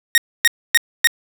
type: tone bursts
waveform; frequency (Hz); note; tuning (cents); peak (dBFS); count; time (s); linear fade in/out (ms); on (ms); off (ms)
sawtooth; 1864.7; A#6; 0; -5; 4; 0.15-1.072; 0; 28; 270
effects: none